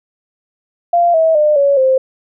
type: tone with pitch steps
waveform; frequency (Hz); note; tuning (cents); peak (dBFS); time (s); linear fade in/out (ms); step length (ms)
sine; 692 / 645.7 / 602.4 / 562.1 / 524.4; F5 / E5 / D5 / C#5 / C5; -16 / -36 / +44 / +24 / +4; -8; 0.93-1.98; 5; 210
effects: none